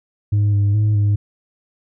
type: tone with pitch steps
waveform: sine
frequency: 103.3 / 101.4 / 106.1 / 102.8 Hz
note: G#2 / G#2 / G#2 / G#2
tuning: -9 / -41 / +38 / -17 cents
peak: -10 dBFS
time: 0.32-1.16 s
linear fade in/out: 10 ms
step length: 210 ms
effects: tanh soft clip ceiling -12 dBFS